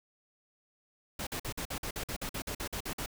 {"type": "noise bursts", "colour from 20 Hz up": "pink", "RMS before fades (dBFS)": -37, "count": 15, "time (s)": [1.19, 3.061], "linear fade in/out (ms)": 5, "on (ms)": 79, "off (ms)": 49, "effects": []}